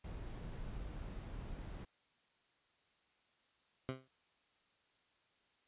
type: noise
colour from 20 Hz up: brown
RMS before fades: -46 dBFS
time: 0.04-1.85 s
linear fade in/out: 5 ms
type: tone with exponential decay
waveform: 15% pulse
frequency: 131 Hz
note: C3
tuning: 2 cents sharp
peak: -29 dBFS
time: 3.89-4.08 s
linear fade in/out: 0 ms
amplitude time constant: 40 ms
effects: white hiss -75 dBFS RMS until 5.67 s + resampled to 8000 Hz